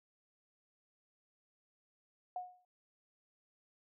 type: tone with exponential decay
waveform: sine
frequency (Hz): 726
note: F#5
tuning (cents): -33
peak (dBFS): -35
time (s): 2.36-2.65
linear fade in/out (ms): 2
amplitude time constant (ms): 62
effects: none